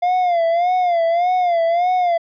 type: tone with vibrato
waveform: triangle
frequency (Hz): 698.5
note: F5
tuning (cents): 0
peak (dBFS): -12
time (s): 0.02-2.18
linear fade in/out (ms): 10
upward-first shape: sine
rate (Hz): 1.7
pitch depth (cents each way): 91
effects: resampled to 11025 Hz